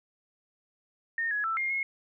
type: tone with pitch steps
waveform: sine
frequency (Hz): 1833 / 1679 / 1328 / 2124 / 2164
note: A#6 / G#6 / E6 / C7 / C#7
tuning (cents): -30 / +18 / +12 / +25 / -42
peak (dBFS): -27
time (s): 1.18-1.83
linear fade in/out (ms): 2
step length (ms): 130
effects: none

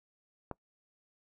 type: click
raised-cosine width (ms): 1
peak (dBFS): -23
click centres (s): 0.513
effects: noise-tail reverb RT60 0.1 s tail -23 dB re dry

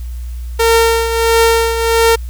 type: tone with tremolo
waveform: sawtooth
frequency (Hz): 457.3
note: A#4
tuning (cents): -33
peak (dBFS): -3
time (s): 0.59-2.16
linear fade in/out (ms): 10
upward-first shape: triangle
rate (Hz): 1.5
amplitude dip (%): 65
effects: added 60 Hz sine -21 dBFS peak until 2.29 s + white hiss -45 dBFS RMS until 2.29 s

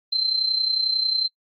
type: tone with amplitude modulation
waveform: sine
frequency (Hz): 4107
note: C8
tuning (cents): -33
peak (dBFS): -17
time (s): 0.12-1.28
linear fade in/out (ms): 10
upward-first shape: sine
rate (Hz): 31.1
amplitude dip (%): 65
effects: noise-tail reverb RT60 0.1 s tail -26 dB re dry + AAC 64 kbps

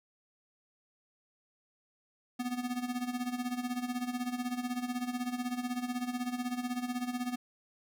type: tone with tremolo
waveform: square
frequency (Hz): 246.9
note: B3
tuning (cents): 0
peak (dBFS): -31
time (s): 2.39-7.36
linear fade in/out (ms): 10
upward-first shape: sine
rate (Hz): 16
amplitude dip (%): 75
effects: none

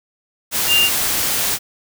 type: tone in noise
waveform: sine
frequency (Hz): 2799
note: F7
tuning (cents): +3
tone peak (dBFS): -12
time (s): 0.67-0.9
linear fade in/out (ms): 50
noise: white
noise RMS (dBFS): -19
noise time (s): 0.51-1.59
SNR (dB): +4
effects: none

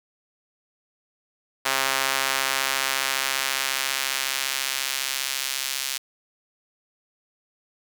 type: tone with high-pass filter sweep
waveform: sawtooth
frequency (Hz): 134.6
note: C3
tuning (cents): +49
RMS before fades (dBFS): -26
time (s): 1.65-5.98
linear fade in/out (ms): 10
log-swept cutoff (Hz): 1100 to 3400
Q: 0.71
effects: none

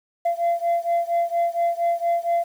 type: beating tone pair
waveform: sine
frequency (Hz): 683 / 687.3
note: F5 / F5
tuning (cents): -39 / -28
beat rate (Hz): 4.3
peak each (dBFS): -20 / -21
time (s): 0.25-2.44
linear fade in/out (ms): 10
effects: tanh soft clip ceiling -16 dBFS + 8-bit

